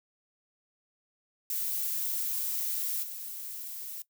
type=noise with level steps; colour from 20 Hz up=violet; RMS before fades=-32 / -40 dBFS; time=1.5-4.02 s; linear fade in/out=2 ms; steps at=3.02 s; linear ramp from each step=20 ms; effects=noise-tail reverb RT60 0.1 s tail -18 dB re dry